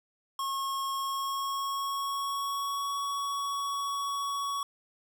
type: tone with pitch glide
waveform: square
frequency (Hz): 1087 to 1121.4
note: C#6 to C#6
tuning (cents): -34 to +20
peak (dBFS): -31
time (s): 0.39-4.63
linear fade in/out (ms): 2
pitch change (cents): +54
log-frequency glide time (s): 0.96-2.96
effects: none